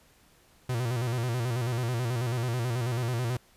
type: tone with vibrato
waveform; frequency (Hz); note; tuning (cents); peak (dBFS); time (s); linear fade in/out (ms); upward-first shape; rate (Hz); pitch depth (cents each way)
45% pulse; 120.9; B2; -36; -27; 0.69-3.37; 5; square; 9.2; 80
effects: pink hiss -61 dBFS RMS until 3.56 s + resampled to 32000 Hz